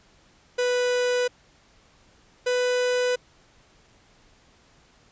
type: tone pair in turn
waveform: 45% pulse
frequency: 493.9 / 496.6 Hz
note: B4 / B4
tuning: 0 / +9 cents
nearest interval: unison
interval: 9 cents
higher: second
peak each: -21 dBFS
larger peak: neither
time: 0.58-1.28 / 2.46-3.16 s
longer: neither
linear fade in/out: 10 ms
effects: pink hiss -58 dBFS RMS until 5.11 s + resampled to 16000 Hz